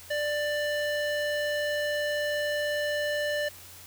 square tone with band-pass filter, 591 Hz, D5, 11 cents sharp, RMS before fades -29 dBFS, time 0.1-3.49 s, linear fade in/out 10 ms, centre 1700 Hz, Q 0.7, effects added 89 Hz sine -55 dBFS peak until 3.86 s + white hiss -48 dBFS RMS until 3.86 s

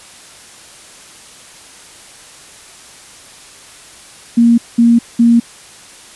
sine tone bursts, 234.2 Hz, A#3, 8 cents sharp, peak -5 dBFS, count 3, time 4.37-5.4 s, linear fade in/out 10 ms, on 210 ms, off 200 ms, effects white hiss -38 dBFS RMS until 6.15 s + resampled to 24000 Hz

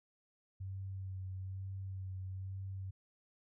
sine tone with vibrato, 95.1 Hz, F#2, 48 cents sharp, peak -40 dBFS, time 0.6-2.91 s, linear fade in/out 10 ms, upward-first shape sine, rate 1.1 Hz, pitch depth 22 cents each way, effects none

